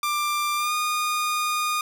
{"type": "tone with pitch glide", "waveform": "sawtooth", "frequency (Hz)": [1186, 1223.6], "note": ["D6", "D#6"], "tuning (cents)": [17, -29], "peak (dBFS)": -19, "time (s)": [0.03, 1.81], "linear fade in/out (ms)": 2, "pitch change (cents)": 54, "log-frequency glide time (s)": [0.56, 0.73], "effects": []}